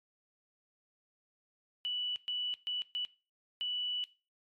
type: tone bursts at uneven times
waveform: sine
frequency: 2960 Hz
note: F#7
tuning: in tune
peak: -32 dBFS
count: 5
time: 1.85-2.16 / 2.28-2.54 / 2.67-2.82 / 2.95-3.05 / 3.61-4.04 s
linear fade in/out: 0 ms
effects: noise-tail reverb RT60 0.3 s tail -18 dB re dry + MP3 64 kbps